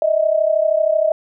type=tone pair together; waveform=sine; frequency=614.1 / 647 Hz; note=D#5 / E5; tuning=-23 / -32 cents; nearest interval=minor second; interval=91 cents; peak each=-16 dBFS; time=0.02-1.12 s; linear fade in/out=2 ms; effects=none